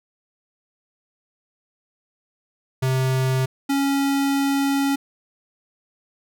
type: tone pair in turn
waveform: square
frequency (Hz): 130.81 / 277.2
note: C3 / C#4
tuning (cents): 0 / 0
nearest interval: octave + minor second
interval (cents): 1300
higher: second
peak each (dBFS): -19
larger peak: neither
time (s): 2.82-3.46 / 3.69-4.96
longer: second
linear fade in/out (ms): 10
effects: none